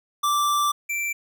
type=tone pair in turn; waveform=square; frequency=1172 / 2344 Hz; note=D6 / D7; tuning=-4 / -4 cents; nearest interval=octave; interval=1200 cents; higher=second; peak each=-20 / -25 dBFS; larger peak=first; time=0.23-0.72 / 0.89-1.13 s; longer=first; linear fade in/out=10 ms; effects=none